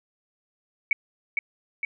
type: tone with echo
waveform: sine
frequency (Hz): 2248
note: C#7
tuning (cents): +24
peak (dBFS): -17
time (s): 0.91-0.93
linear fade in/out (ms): 2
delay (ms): 460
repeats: 2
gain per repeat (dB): -4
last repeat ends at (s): 1.85
effects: none